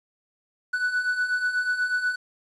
triangle beating tone pair, 1480 / 1488.2 Hz, F#6 / F#6, 0 / +10 cents, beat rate 8.2 Hz, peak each -28 / -22 dBFS, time 0.73-2.16 s, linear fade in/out 10 ms, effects resampled to 24000 Hz + 9-bit

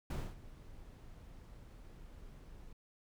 brown noise with ADSR envelope, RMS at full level -35 dBFS, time 0.1-2.73 s, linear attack 5 ms, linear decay 240 ms, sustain -18 dB, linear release 5 ms, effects none

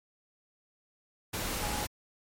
sine tone in noise, 833 Hz, G#5, 5 cents sharp, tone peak -38 dBFS, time 1.62-1.84 s, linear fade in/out 10 ms, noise pink, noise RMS -34 dBFS, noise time 1.33-1.87 s, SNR -7 dB, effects MP3 64 kbps

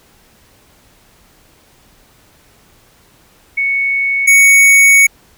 sine / square tone pair in turn, 2217 / 2228 Hz, C#7 / C#7, 0 / +8 cents, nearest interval unison, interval 8 cents, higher second, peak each -12 / -5 dBFS, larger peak second, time 3.57-4.27 / 4.27-5.07 s, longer second, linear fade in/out 10 ms, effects pink hiss -49 dBFS RMS until 5.37 s

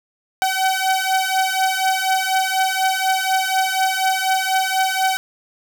sawtooth beating tone pair, 758 / 762.1 Hz, F#5 / G5, +42 / -49 cents, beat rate 4.1 Hz, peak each -16 dBFS, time 0.42-5.17 s, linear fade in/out 0 ms, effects none

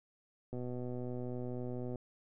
click train, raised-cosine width 2 ms, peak -29 dBFS, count 178, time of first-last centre 0.53-1.957 s, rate 124 Hz, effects none

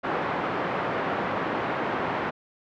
white band-pass noise, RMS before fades -28 dBFS, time 0.03-2.31 s, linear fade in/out 20 ms, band 150 to 1200 Hz, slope 12 dB/octave, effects low-pass 3000 Hz 12 dB/octave

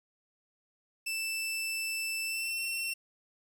sawtooth tone with pitch glide, 2651 to 2708 Hz, E7 to E7, +9 to +46 cents, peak -29 dBFS, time 1.06-2.94 s, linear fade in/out 10 ms, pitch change +37 cents, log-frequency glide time 2.23-2.6 s, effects 10-bit

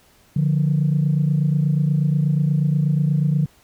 sine tone pair together, 146.9 / 175.2 Hz, D3 / F3, +1 / +6 cents, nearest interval minor third, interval 305 cents, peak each -16 / -20 dBFS, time 0.36-3.46 s, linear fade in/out 5 ms, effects tanh soft clip ceiling -10 dBFS + pink hiss -55 dBFS RMS until 3.63 s

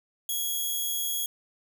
5% pulse tone, 3322 Hz, G#7, in tune, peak -19 dBFS, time 0.29-1.26 s, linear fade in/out 2 ms, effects none

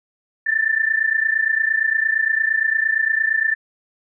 sine tone pair together, 1760 / 1788.7 Hz, A6 / A6, 0 / +28 cents, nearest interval unison, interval 28 cents, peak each -19 dBFS, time 0.46-3.55 s, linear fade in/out 10 ms, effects none

